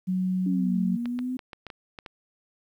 sine tone, 185 Hz, F#3, in tune, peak -23 dBFS, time 0.07-0.97 s, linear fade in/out 20 ms
sine linear two-way sweep, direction down then up, 286.2 to 225 to 257.5 Hz, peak -27 dBFS, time 0.46-1.37 s, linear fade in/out 5 ms, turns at 0.79 s
clicks, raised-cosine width 0.3 ms, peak -23 dBFS, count 8, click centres 1.057 / 1.19 / 1.392 / 1.532 / 1.667 / 1.702 / 1.988 / 2.062 s
effects 10-bit

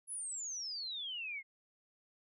sine exponential sweep, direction down, 10740 to 2093 Hz, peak -39 dBFS, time 0.07-1.43 s, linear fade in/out 50 ms, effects none

